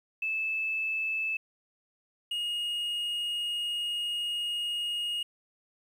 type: tone pair in turn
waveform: sine / triangle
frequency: 2621 / 2867 Hz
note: E7 / F7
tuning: -11 / +45 cents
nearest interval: major second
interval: 156 cents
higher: second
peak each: -28 dBFS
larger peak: neither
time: 0.22-1.37 / 2.31-5.23 s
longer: second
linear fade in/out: 5 ms
effects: 10-bit